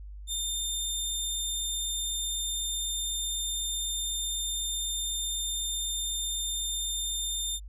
20% pulse tone, 3612 Hz, A7, 45 cents sharp, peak -24 dBFS, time 0.27-7.6 s, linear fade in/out 50 ms, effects added 50 Hz sine -40 dBFS peak until 7.68 s

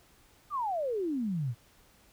sine exponential sweep, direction down, 1244.5 to 110 Hz, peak -29 dBFS, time 0.5-1.55 s, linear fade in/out 50 ms, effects pink hiss -62 dBFS RMS until 2.12 s

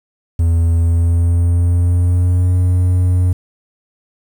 triangle tone with pitch glide, 83.7 to 90.23 Hz, E2 to F#2, +27 to -43 cents, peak -8 dBFS, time 0.39-3.33 s, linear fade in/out 5 ms, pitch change +130 cents, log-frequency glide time 0.75-2.56 s, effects 7-bit

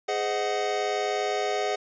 square chord, Ab dominant seventh, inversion none, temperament equal with one note detuned, 415.3 / 514.3 / 622.3 / 740 Hz, Ab4 / C5 / Eb5 / Gb5, 0 / -30 / 0 / 0 cents, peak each -30 / -35 / -33 / -30 dBFS, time 0.08-1.76 s, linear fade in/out 10 ms, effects resampled to 16000 Hz + 9-bit

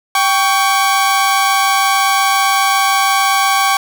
sawtooth tone pair together, 784 / 1123.2 Hz, G5 / C#6, 0 / +22 cents, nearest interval tritone, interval 622 cents, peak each -10 dBFS, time 0.15-3.77 s, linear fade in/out 2 ms, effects none

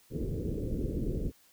pink low-pass noise, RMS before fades -33 dBFS, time 0.1-1.32 s, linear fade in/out 50 ms, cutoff 480 Hz, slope 48 dB/octave, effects white hiss -63 dBFS RMS until 1.52 s

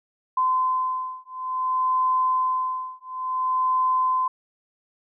sine beating tone pair, 1027 / 1027.57 Hz, C6 / C6, -33 / -32 cents, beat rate 0.57 Hz, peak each -24 dBFS, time 0.37-4.28 s, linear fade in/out 5 ms, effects none

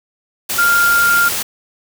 sine tone in noise, 1398 Hz, F6, 1 cent sharp, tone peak -10 dBFS, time 0.58-1.29 s, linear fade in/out 10 ms, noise white, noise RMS -20 dBFS, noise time 0.49-1.43 s, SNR +7 dB, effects none

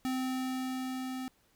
square tone with level ramp, 258.6 Hz, C4, 20 cents flat, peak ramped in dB -31 to -37 dBFS, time 0.05-1.28 s, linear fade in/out 0 ms, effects pink hiss -69 dBFS RMS until 1.55 s

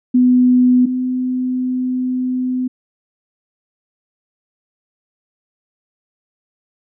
sine tone pair in turn, 250 / 253.8 Hz, B3 / B3, +21 / +47 cents, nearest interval unison, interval 26 cents, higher second, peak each -8 / -16 dBFS, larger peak first, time 0.14-0.86 / 0.86-2.68 s, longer second, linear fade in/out 10 ms, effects none

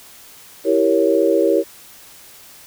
sine chord, E diminished seventh, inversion none, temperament equal, 329.6 / 392 / 466.2 / 554.4 Hz, E4 / G4 / Bb4 / Db5, 0 / 0 / 0 / 0 cents, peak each -18 dBFS, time 0.64-1.64 s, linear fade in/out 50 ms, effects white hiss -43 dBFS RMS until 2.66 s

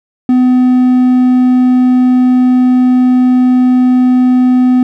triangle tone, 252.1 Hz, B3, 36 cents sharp, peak -3 dBFS, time 0.29-4.83 s, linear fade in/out 2 ms, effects none

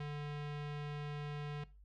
square tone with low-pass filter, 146.83 Hz, D3, in tune, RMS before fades -42 dBFS, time 0-1.64 s, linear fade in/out 5 ms, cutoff 3200 Hz, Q 1.3, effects noise-tail reverb RT60 0.3 s tail -19 dB re dry + added 50 Hz sine -57 dBFS peak until 1.84 s

